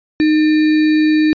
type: tone with sample-and-hold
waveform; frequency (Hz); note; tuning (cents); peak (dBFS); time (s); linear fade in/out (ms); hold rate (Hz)
sine; 308.4; D#4; -15; -9; 0.2-1.33; 0; 2100
effects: resampled to 11025 Hz